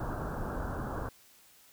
pink low-pass noise, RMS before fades -36 dBFS, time 0-1.09 s, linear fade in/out 5 ms, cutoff 1600 Hz, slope 96 dB/octave, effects white hiss -60 dBFS RMS until 1.72 s

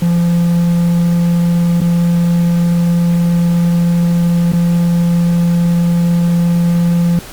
triangle tone with dropouts, 171.7 Hz, F3, 29 cents flat, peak -7 dBFS, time 0.02-7.19 s, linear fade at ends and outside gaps 2 ms, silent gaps 1.805-1.816 / 4.52-4.534 s, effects pink hiss -32 dBFS RMS until 7.32 s + Opus 48 kbps

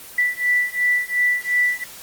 sine beating tone pair, 1970 / 1972.8 Hz, B6 / B6, -5 / -2 cents, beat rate 2.8 Hz, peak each -20 dBFS, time 0.18-1.84 s, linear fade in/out 5 ms, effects white hiss -39 dBFS RMS until 2.02 s + Opus 24 kbps

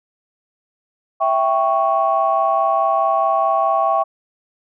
sine chord, C# diminished, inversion first, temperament equal, 659.3 / 784 / 1108.7 Hz, E5 / G5 / C#6, 0 / 0 / 0 cents, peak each -18 dBFS, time 1.2-4.04 s, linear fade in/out 20 ms, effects tanh soft clip ceiling -4 dBFS

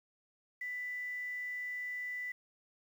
sine tone with quantisation, 1985 Hz, B6, 8 cents sharp, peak -37 dBFS, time 0.61-2.32 s, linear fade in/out 5 ms, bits 10, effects none

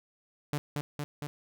sawtooth tone with echo, 146.7 Hz, D3, 2 cents flat, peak -25 dBFS, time 0.53-0.58 s, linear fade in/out 0 ms, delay 230 ms, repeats 3, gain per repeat -2 dB, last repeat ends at 1.27 s, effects none

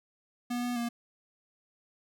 square tone with pitch steps, 242.8 / 244.3 / 236.4 Hz, B3 / B3 / A#3, -29 / -19 / +24 cents, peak -31 dBFS, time 0.5-0.89 s, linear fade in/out 10 ms, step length 130 ms, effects none

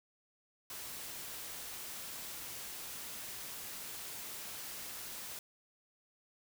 white noise, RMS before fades -45 dBFS, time 0.7-5.39 s, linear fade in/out 2 ms, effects none

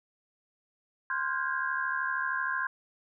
sine tone cluster, 1046 / 1415 / 1565 / 1638 Hz, C6 / F6 / G6 / G#6, -1 / +22 / -3 / -24 cents, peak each -33 / -37 / -34 / -33 dBFS, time 1.1-2.67 s, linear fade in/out 2 ms, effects none

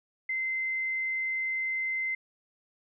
sine tone, 2070 Hz, C7, 19 cents flat, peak -28 dBFS, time 0.29-2.15 s, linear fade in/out 5 ms, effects none

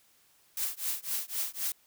blue noise with tremolo, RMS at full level -30 dBFS, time 0.57-1.72 s, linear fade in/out 2 ms, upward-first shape triangle, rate 3.9 Hz, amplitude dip 100%, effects white hiss -65 dBFS RMS until 1.86 s

